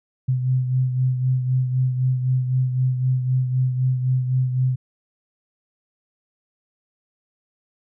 sine beating tone pair, 127.9 / 131.8 Hz, C3 / C3, -39 / +13 cents, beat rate 3.9 Hz, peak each -18 / -27 dBFS, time 0.28-4.76 s, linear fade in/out 10 ms, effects none

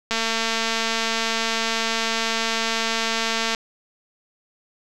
click train, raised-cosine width 0.2 ms, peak -6 dBFS, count 778, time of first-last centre 0.11-3.548 s, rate 226 Hz, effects none

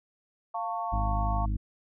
sine chord, F augmented, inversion none, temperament equal with one note detuned, 698.5 / 897.5 / 1108.7 Hz, F5 / A5 / C#6, 0 / +34 / 0 cents, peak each -33 / -34 / -35 dBFS, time 0.54-1.46 s, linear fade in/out 10 ms
harmonic tone, 51.7 Hz, G#1, 7 cents flat, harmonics 1 / 2 / 3 / 4 / 5 / 6, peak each -27 / -33 / -47 / -39 / -48 / -45 dBFS, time 0.92-1.57 s, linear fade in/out 10 ms
effects none

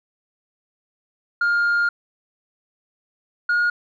sine tone pair in turn, 1410 / 1433.8 Hz, F6 / F6, +16 / +45 cents, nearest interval unison, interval 29 cents, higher second, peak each -14 dBFS, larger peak neither, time 1.41-1.89 / 3.49-3.7 s, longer first, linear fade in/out 5 ms, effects tanh soft clip ceiling -15 dBFS

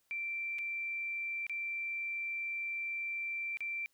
sine tone with dropouts, 2349 Hz, D7, in tune, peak -35 dBFS, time 0.11-3.86 s, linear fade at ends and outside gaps 0 ms, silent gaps 0.585-0.589 / 1.467-1.496 / 3.571-3.606 s, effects white hiss -75 dBFS RMS until 3.93 s

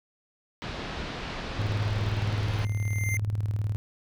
pink low-pass noise, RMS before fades -35 dBFS, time 0.62-2.65 s, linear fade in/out 0 ms, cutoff 4500 Hz, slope 24 dB/octave
sine tone with tremolo, 104.2 Hz, G#2, 6 cents sharp, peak -23 dBFS, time 1.59-3.76 s, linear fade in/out 0 ms, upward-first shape square, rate 19 Hz, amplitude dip 55%
square tone with exponential growth, 2093 Hz, C7, in tune, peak -28 dBFS, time 2.11-3.17 s, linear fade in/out 1 ms, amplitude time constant 230 ms
effects none

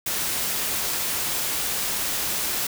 white noise, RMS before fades -26 dBFS, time 0.06-2.67 s, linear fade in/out 5 ms, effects none

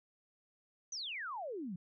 sine exponential sweep, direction down, 6290 to 164.81 Hz, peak -39 dBFS, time 0.92-1.76 s, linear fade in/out 5 ms, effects none

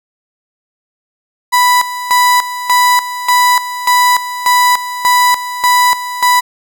35% pulse tone with tremolo, 987.8 Hz, B5, in tune, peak -5 dBFS, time 1.52-6.41 s, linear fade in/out 20 ms, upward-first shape square, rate 1.7 Hz, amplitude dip 75%, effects none

